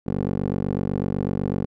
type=tone with band-pass filter; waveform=15% pulse; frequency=48 Hz; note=G1; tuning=36 cents flat; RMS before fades=-25 dBFS; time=0.06-1.66 s; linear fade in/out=20 ms; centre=290 Hz; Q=1.7; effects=none